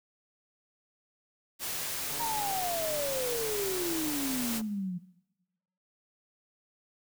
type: noise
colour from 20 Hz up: white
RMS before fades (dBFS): -35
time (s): 1.59-4.62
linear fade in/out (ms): 50
type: click train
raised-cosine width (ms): 1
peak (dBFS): -34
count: 363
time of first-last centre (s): 2.1-4.614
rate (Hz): 144
type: exponential sweep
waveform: sine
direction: down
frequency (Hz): 949 to 174.4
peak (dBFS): -31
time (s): 2.19-4.99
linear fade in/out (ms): 20
effects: noise-tail reverb RT60 1.0 s tail -20 dB re dry